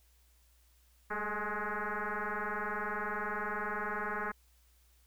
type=tone with frequency modulation; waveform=sine; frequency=200 Hz; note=G3; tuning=35 cents sharp; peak=-33 dBFS; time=1.1-4.32 s; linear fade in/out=10 ms; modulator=210 Hz; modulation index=7.9; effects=added 60 Hz sine -64 dBFS peak until 5.06 s + white hiss -70 dBFS RMS until 5.06 s